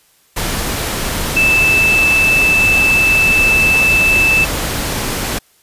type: tone in noise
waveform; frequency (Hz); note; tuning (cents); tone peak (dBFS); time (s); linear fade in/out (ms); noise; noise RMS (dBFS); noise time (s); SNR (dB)
sine; 2635; E7; -1; -9; 1.36-4.45; 10; pink; -19; 0.36-5.39; +7
effects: white hiss -53 dBFS RMS until 5.62 s + resampled to 32000 Hz